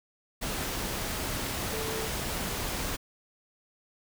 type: tone in noise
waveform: sine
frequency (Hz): 442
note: A4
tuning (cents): +8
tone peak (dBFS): -36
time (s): 1.72-2.09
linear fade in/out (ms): 20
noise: pink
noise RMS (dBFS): -33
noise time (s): 0.41-2.97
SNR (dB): -6
effects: none